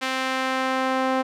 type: tone with band-pass filter sweep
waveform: sawtooth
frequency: 261.6 Hz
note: C4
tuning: in tune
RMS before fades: -24 dBFS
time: 0.01-1.23 s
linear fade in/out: 20 ms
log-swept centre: 2400 to 810 Hz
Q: 0.76
effects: none